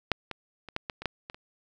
clicks, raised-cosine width 0.3 ms, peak -7 / -19 / -26 / -14 / -17 / -23 / -12 / -22 / -29 dBFS, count 9, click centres 0.117 / 0.313 / 0.687 / 0.764 / 0.898 / 1.02 / 1.057 / 1.299 / 1.345 s, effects none

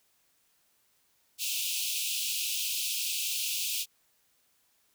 pink high-pass noise, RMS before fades -32 dBFS, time 1.38-3.86 s, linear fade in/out 50 ms, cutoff 2500 Hz, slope 96 dB/octave, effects white hiss -70 dBFS RMS until 4.94 s

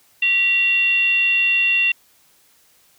sine tone with frequency modulation, 2743 Hz, F7, 32 cents flat, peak -14 dBFS, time 0.22-1.92 s, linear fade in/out 5 ms, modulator 789 Hz, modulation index 0.41, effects white hiss -56 dBFS RMS until 2.98 s

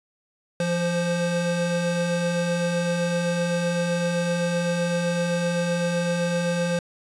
square tone pair together, 171.83 / 523.3 Hz, F3 / C5, -28 / 0 cents, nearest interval octave + perfect fifth, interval 1928 cents, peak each -25 / -26 dBFS, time 0.6-6.79 s, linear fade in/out 2 ms, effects resampled to 22050 Hz

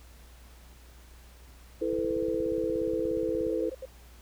sine chord, E suspended fourth, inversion none, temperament equal with one note detuned, 329.6 / 440 / 503.4 Hz, E4 / A4 / B4, 0 / 0 / +33 cents, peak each -31 dBFS, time 1.81-3.7 s, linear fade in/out 10 ms
click train, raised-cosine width 5 ms, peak -32 dBFS, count 27, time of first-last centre 1.93-3.468 s, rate 16.9 Hz
sine tone bursts, 523.3 Hz, C5, in tune, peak -35 dBFS, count 4, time 3.5-3.855 s, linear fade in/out 5 ms, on 34 ms, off 73 ms
effects added 60 Hz sine -50 dBFS peak until 4.21 s + pink hiss -57 dBFS RMS until 4.21 s

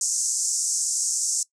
white band-pass noise, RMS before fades -25 dBFS, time 0.01-1.43 s, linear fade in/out 2 ms, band 5800 to 8500 Hz, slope 48 dB/octave, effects noise-tail reverb RT60 0.1 s tail -21 dB re dry

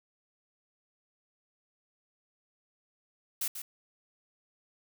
blue noise with echo, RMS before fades -32 dBFS, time 3.41-3.48 s, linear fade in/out 5 ms, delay 140 ms, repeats 1, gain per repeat -8 dB, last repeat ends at 3.62 s, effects none

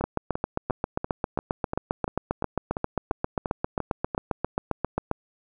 two click trains, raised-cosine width 1 ms, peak -10 / -14 dBFS, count 39 / 13, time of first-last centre 0.04-5.113 / 0.01-4.148 s, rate 7.49 / 2.9 Hz, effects none

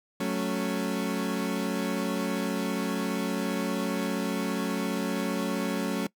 30% pulse chord, F# minor, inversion none, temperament equal, 185 / 220 / 277.2 Hz, F#3 / A3 / C#4, 0 / 0 / 0 cents, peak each -29 dBFS, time 0.2-6.07 s, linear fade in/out 5 ms, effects noise-tail reverb RT60 0.1 s tail -22 dB re dry

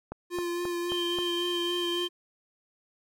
click train, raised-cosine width 1 ms, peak -22 dBFS, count 5, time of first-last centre 0.12-1.187 s, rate 3.75 Hz
square tone with vibrato, 349.2 Hz, F4, in tune, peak -30 dBFS, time 0.3-2.09 s, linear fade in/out 50 ms, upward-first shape sine, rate 3.6 Hz, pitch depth 19 cents each way
sine tone, 3136 Hz, G7, in tune, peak -31 dBFS, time 0.89-2.08 s, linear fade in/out 10 ms
effects none

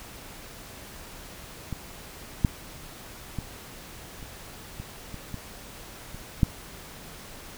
clicks, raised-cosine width 5 ms, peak -19 / -7 / -18 / -29 / -24 / -25 / -21 / -27 / -6 dBFS, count 9, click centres 1.727 / 2.448 / 3.387 / 4.228 / 4.8 / 5.143 / 5.343 / 6.146 / 6.432 s, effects pink hiss -44 dBFS RMS until 7.57 s

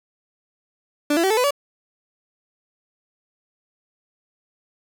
30% pulse tone with pitch steps, 293.7 / 335.4 / 383.1 / 437.5 / 499.7 / 570.7 Hz, D4 / E4 / G4 / A4 / B4 / D5, 0 / +30 / -40 / -10 / +20 / -50 cents, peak -14 dBFS, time 1.1-1.508 s, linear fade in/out 5 ms, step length 68 ms, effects none

